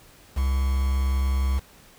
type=tone with quantisation; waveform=triangle; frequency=66.8 Hz; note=C2; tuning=36 cents sharp; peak=-18 dBFS; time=0.36-1.6 s; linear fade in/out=20 ms; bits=6; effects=pink hiss -52 dBFS RMS until 1.98 s